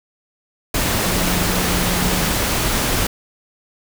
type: tone in noise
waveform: sine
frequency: 180 Hz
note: F#3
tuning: 47 cents flat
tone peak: -23 dBFS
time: 1.06-2.29 s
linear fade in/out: 5 ms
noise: pink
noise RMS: -19 dBFS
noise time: 0.74-3.07 s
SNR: -7 dB
effects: none